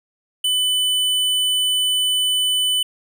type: tone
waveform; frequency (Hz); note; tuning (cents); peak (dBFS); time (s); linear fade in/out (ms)
square; 3000; F#7; +23; -17; 0.44-2.83; 5
effects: none